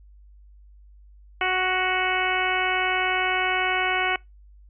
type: harmonic tone with a mistuned harmonic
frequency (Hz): 369.9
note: F#4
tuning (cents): 0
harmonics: 1 / 2 / 3 / 4 / 5 / 6 / 7 / 8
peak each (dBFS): -31 / -27 / -30 / -28 / -32 / -27 / -32 / -32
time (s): 1.41-4.16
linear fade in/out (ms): 2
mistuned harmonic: 5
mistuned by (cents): +22
effects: noise-tail reverb RT60 0.2 s tail -25 dB re dry + added 50 Hz sine -47 dBFS peak until 4.69 s